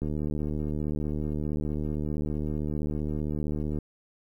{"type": "click train", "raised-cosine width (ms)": 3, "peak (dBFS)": -19, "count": 285, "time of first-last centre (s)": [0.02, 3.787], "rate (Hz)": 75.4, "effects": ["10-bit"]}